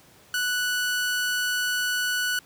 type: tone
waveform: sawtooth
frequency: 1480 Hz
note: F#6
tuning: in tune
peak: -20 dBFS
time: 0.34-2.39 s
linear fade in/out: 2 ms
effects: pink hiss -54 dBFS RMS until 2.45 s + high-pass 80 Hz 12 dB/octave